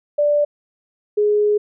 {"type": "tone pair in turn", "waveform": "sine", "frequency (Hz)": [587.3, 417.4], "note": ["D5", "G#4"], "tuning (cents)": [0, 9], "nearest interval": "tritone", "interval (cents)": 591, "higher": "first", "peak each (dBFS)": -13, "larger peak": "neither", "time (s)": [[0.18, 0.45], [1.17, 1.58]], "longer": "second", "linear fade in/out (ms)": 10, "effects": []}